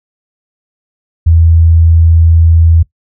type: tone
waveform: sine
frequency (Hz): 82.41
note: E2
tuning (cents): 0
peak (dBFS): -3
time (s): 1.26-2.83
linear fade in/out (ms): 10
effects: noise-tail reverb RT60 0.1 s tail -19 dB re dry